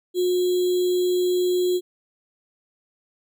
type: tone with sample-and-hold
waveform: sine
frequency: 360.8 Hz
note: F#4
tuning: 44 cents flat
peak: -18 dBFS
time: 0.14-1.81 s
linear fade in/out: 50 ms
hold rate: 3675 Hz
effects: none